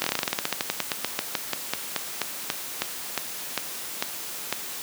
slowing click train, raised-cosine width 0.2 ms, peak -6 dBFS, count 30, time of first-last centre 0.02-4.526 s, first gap 21 ms, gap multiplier 1.12, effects white hiss -35 dBFS RMS until 4.82 s + high-pass 150 Hz 12 dB/octave

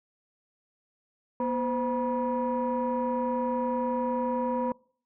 sine tone cluster, 241.5 / 513 / 965 Hz, B3 / C5 / B5, -39 / -34 / -40 cents, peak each -29 dBFS, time 1.4-4.72 s, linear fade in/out 2 ms, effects noise-tail reverb RT60 0.5 s tail -25 dB re dry + tanh soft clip ceiling -20 dBFS

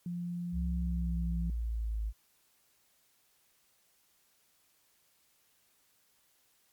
sine tone with pitch glide, 174.61 to 170.52 Hz, F3 to F3, 0 to -41 cents, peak -34 dBFS, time 0.06-1.5 s, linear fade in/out 2 ms, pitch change -41 cents, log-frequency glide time 0.8-1.16 s
sine exponential sweep, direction down, 68.4 to 52.7 Hz, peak -31 dBFS, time 0.52-2.13 s, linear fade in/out 50 ms
effects white hiss -70 dBFS RMS until 6.72 s + MP3 96 kbps

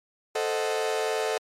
40% pulse chord, A diminished seventh, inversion none, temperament equal, 440 / 523.3 / 622.3 / 740 Hz, A4 / C5 / Eb5 / Gb5, 0 / 0 / 0 / 0 cents, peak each -27 / -32 / -31 / -32 dBFS, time 0.35-1.38 s, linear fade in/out 5 ms, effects low-pass 10000 Hz 12 dB/octave + MP3 64 kbps

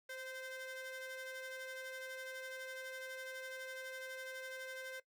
30% pulse ring-modulated tone, 517 Hz, C5, 21 cents flat, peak -39 dBFS, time 0.09-5 s, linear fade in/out 5 ms, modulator 1040 Hz, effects noise-tail reverb RT60 0.1 s tail -18 dB re dry + high-pass 300 Hz 12 dB/octave

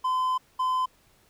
triangle tone pair in turn, 1023 / 1023 Hz, C6 / C6, -39 / -39 cents, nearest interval unison, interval 0 cents, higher neither, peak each -21 dBFS, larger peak neither, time 0.04-0.38 / 0.59-0.86 s, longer first, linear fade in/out 10 ms, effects pink hiss -62 dBFS RMS until 1.29 s

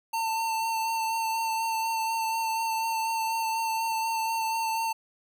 square tone with vibrato, 899 Hz, A5, 37 cents sharp, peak -27 dBFS, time 0.13-4.93 s, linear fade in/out 10 ms, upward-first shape sine, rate 4.1 Hz, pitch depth 18 cents each way, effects none

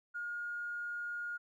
triangle tone with tanh clipping, 1427 Hz, F6, 37 cents sharp, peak -37 dBFS, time 0.14-1.38 s, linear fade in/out 20 ms, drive 3 dB, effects none

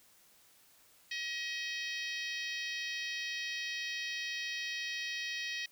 harmonic tone, 634 Hz, D#5, 32 cents sharp, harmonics 3 / 4 / 5 / 6 / 7 / 8 / 9, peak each -40 / -42 / -44 / -46 / -47 / -48 / -49 dBFS, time 1.11-5.66 s, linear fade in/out 5 ms, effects white hiss -64 dBFS RMS until 5.71 s

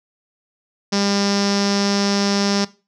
sawtooth tone with low-pass filter, 200.4 Hz, G3, 38 cents sharp, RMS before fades -19 dBFS, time 0.92-2.65 s, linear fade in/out 10 ms, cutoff 5400 Hz, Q 7.2, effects noise-tail reverb RT60 0.3 s tail -18 dB re dry

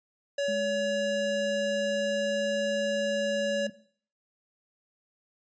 square tone, 565 Hz, C#5, 33 cents sharp, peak -27 dBFS, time 0.38-3.67 s, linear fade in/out 5 ms
sine tone with pitch glide, 209.6 to 212.4 Hz, G#3 to G#3, +16 to +39 cents, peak -34 dBFS, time 0.48-3.7 s, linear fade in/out 5 ms, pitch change +23 cents, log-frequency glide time 1.87-2.55 s
effects noise-tail reverb RT60 0.5 s tail -17 dB re dry + resampled to 16000 Hz

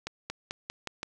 accelerating click train, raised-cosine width 0.2 ms, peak -17 dBFS, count 6, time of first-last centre 0.07-1.031 s, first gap 230 ms, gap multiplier 0.91, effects none

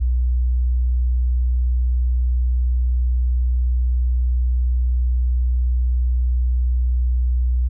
sine tone, 61.5 Hz, B1, 7 cents flat, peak -15 dBFS, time 0-7.69 s, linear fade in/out 20 ms, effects none

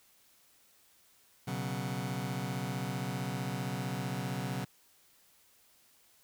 sawtooth chord, B suspended second, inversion none, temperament just, 123.47 / 138.9 / 185.21 Hz, B2 / C#3 / F#3, 0 / +4 / +2 cents, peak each -34 dBFS, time 1.47-4.65 s, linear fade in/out 10 ms, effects white hiss -65 dBFS RMS until 6.23 s

